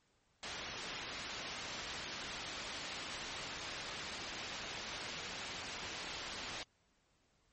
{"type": "low-pass noise", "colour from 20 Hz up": "white", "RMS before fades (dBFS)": -45, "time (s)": [0.43, 6.63], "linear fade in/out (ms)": 0, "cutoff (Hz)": 4400, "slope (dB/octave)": 12, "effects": ["pink hiss -75 dBFS RMS until 7.52 s", "MP3 32 kbps"]}